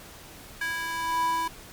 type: tone with high-pass filter sweep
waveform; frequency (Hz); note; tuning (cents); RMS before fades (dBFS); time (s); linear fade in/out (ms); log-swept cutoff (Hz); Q
square; 329.6; E4; 0; -28; 0.61-1.48; 5; 1600 to 810; 4.7
effects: pink hiss -46 dBFS RMS until 1.72 s + MP3 96 kbps